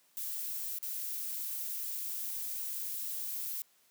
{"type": "noise with dropouts", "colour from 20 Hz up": "violet", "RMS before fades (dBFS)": -38, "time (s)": [0.17, 3.62], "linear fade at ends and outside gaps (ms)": 0, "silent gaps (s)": [0.786, 0.828], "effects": ["white hiss -68 dBFS RMS until 3.9 s", "high-pass 150 Hz 12 dB/octave"]}